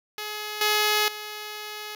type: tone with level steps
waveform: 5% pulse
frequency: 422.6 Hz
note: G#4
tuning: 30 cents sharp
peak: -20 / -9 / -23 dBFS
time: 0.18-1.95 s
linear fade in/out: 2 ms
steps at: 0.61 / 1.08 s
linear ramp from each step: 2 ms
effects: none